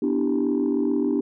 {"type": "chord", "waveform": "sine", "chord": "E minor seventh", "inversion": "second", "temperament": "equal", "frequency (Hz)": [246.9, 293.7, 329.6, 392], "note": ["B3", "D4", "E4", "G4"], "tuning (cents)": [0, 0, 0, 0], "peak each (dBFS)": [-24, -22, -28, -25], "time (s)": [0.02, 1.21], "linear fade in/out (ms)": 5, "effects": ["tanh soft clip ceiling -14 dBFS"]}